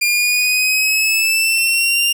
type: exponential sweep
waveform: sawtooth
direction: up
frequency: 2400 to 2800 Hz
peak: -10 dBFS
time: 0.01-2.13 s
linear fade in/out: 10 ms
effects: none